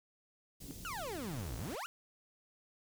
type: band-stop noise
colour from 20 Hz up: pink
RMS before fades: -49 dBFS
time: 0.6-1.76 s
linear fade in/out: 10 ms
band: 320 to 4800 Hz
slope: 12 dB/octave
type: tone with exponential growth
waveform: sine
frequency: 277.2 Hz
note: C#4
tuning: in tune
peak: -39 dBFS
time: 0.63-0.71 s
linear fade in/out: 0 ms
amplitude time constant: 16 ms
type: exponential two-way sweep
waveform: 30% pulse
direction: down then up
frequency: 1499 to 50.4 to 1499 Hz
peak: -37 dBFS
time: 0.85-1.86 s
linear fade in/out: 0 ms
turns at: 1.56 s
effects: none